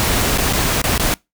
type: noise with dropouts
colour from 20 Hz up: pink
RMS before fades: -17 dBFS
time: 0-1.14 s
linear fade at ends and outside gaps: 0 ms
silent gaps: 0.376-0.383 / 0.527-0.534 / 0.816-0.84 / 0.978-0.997 s
effects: noise-tail reverb RT60 0.2 s tail -24 dB re dry